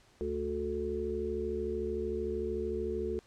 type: harmonic tone with a mistuned harmonic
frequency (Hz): 73.3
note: D2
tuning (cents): -3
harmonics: 1 / 3 / 5 / 6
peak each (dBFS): -40 / -41 / -35 / -36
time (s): 0.21-3.19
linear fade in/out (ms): 0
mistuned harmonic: 1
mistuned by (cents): -34
effects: pink hiss -63 dBFS RMS until 3.26 s + low-pass 8000 Hz 12 dB/octave